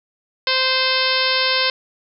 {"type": "harmonic tone with a mistuned harmonic", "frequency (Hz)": 520, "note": "C5", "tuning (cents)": -11, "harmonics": [1, 2, 3, 4, 5, 6, 7, 8, 9, 10], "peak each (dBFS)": [-25, -25, -25, -25, -25, -25, -25, -25, -25, -25], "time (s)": [0.47, 1.7], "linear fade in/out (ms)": 2, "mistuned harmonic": 9, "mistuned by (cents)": -25, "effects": []}